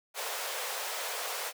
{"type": "high-pass noise", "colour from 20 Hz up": "pink", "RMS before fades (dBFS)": -36, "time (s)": [0.14, 1.53], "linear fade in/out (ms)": 50, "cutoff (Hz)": 460, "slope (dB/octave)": 48, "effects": []}